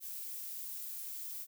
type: noise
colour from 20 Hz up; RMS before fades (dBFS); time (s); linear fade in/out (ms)
violet; -43; 0-1.47; 50
effects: none